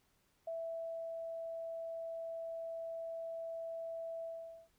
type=tone with ADSR envelope; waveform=sine; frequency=660 Hz; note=E5; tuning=2 cents sharp; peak=-38 dBFS; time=0.47-4.69 s; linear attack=6 ms; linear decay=630 ms; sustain=-2 dB; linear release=450 ms; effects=pink hiss -75 dBFS RMS until 4.78 s